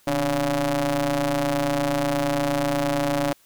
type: ring-modulated tone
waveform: sawtooth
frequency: 138.59 Hz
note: C#3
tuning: in tune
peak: -14 dBFS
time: 0.07-3.33 s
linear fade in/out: 5 ms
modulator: 430 Hz
effects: white hiss -58 dBFS RMS until 3.45 s